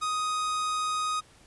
45% pulse tone, 1249 Hz, D#6, 6 cents sharp, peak -27 dBFS, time 0.01-1.21 s, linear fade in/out 20 ms, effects pink hiss -57 dBFS RMS until 1.46 s + resampled to 24000 Hz

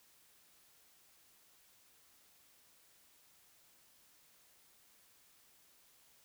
silence, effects white hiss -67 dBFS RMS until 6.24 s

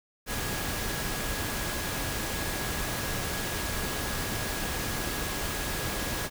sine tone in noise, 1661.2 Hz, G#6, in tune, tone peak -41 dBFS, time 0.26-6.3 s, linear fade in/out 50 ms, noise pink, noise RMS -32 dBFS, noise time 0.26-6.3 s, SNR -12 dB, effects none

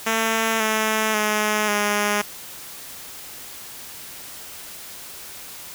5% pulse tone with pitch steps, 224 / 218.1 / 212.4 / 206.8 Hz, A3 / A3 / G#3 / G#3, +31 / -15 / +39 / -7 cents, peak -8 dBFS, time 0.06-2.22 s, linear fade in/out 10 ms, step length 540 ms, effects white hiss -38 dBFS RMS until 5.74 s

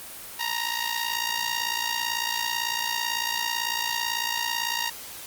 10% pulse tone with amplitude modulation, 935 Hz, A#5, 5 cents sharp, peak -14 dBFS, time 0.39-4.9 s, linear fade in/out 10 ms, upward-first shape sine, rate 58 Hz, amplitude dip 75%, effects white hiss -40 dBFS RMS until 5.26 s + Opus 24 kbps

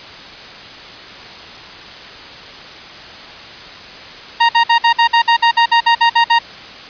sawtooth tone bursts, 932.3 Hz, A#5, in tune, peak -4 dBFS, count 14, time 4.4-6.39 s, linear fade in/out 10 ms, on 92 ms, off 54 ms, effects white hiss -33 dBFS RMS until 6.89 s + resampled to 11025 Hz

